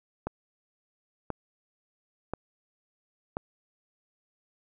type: click train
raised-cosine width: 1 ms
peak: -17 dBFS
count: 4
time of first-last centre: 0.27-3.369 s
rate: 0.968 Hz
effects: none